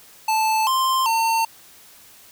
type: tone with pitch steps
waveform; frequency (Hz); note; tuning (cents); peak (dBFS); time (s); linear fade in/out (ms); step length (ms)
square; 877 / 1048 / 905; A5 / C6 / A5; -6 / +2 / +48; -18; 0.28-1.45; 5; 390
effects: white hiss -48 dBFS RMS until 2.31 s